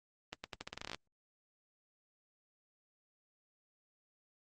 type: accelerating click train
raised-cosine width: 0.2 ms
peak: -23 dBFS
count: 14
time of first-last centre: 0.33-0.946 s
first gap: 110 ms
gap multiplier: 0.84
effects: Opus 32 kbps